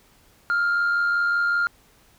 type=tone pair together; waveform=sine; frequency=1318.5 / 1403.8 Hz; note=E6 / F6; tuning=0 / +9 cents; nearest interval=minor second; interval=109 cents; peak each=-29 / -17 dBFS; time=0.5-1.67 s; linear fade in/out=0 ms; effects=tanh soft clip ceiling -17 dBFS + pink hiss -57 dBFS RMS until 2.18 s